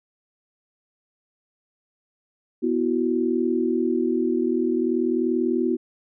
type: chord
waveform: sine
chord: B suspended fourth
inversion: none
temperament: equal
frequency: 246.9 / 329.6 / 370 Hz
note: B3 / E4 / F#4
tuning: 0 / 0 / 0 cents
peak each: -24 dBFS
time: 2.62-5.77 s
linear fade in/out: 20 ms
effects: none